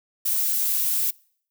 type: noise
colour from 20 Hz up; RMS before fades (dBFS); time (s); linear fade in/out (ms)
violet; -23; 0.25-1.11; 10
effects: noise-tail reverb RT60 0.6 s tail -26 dB re dry